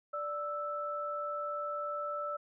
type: tone pair together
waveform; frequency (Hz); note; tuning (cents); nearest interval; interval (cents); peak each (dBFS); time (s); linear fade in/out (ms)
sine; 587.3 / 1318.5; D5 / E6; 0 / 0; octave + major second; 1400; -38 / -36; 0.13-2.37; 10
effects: none